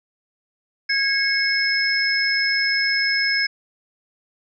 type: tone cluster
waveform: sine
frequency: 1646 / 2183 / 5180 Hz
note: G#6 / C#7 / E8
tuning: -16 / -27 / -31 cents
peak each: -22 dBFS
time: 0.89-3.47 s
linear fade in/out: 10 ms
effects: none